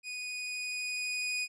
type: tone with level ramp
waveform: sawtooth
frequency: 2478 Hz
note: D#7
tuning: 8 cents flat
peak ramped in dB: -34 to -27 dBFS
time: 0.03-1.48 s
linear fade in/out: 50 ms
effects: resampled to 22050 Hz